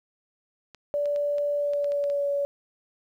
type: clicks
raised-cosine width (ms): 0.2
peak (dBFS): -28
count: 9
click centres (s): 0.747 / 1.057 / 1.161 / 1.383 / 1.735 / 1.844 / 1.92 / 2.04 / 2.1
type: tone with pitch glide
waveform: sine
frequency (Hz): 580 to 567.1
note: D5 to C#5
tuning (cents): -22 to +39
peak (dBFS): -23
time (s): 0.94-2.45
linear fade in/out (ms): 0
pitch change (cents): -39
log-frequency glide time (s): 1.57-2.29
effects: 10-bit